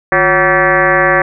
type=tone with frequency modulation; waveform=sine; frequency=1148 Hz; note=D6; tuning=40 cents flat; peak=-7 dBFS; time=0.12-1.22 s; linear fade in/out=2 ms; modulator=198 Hz; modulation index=4.2; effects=none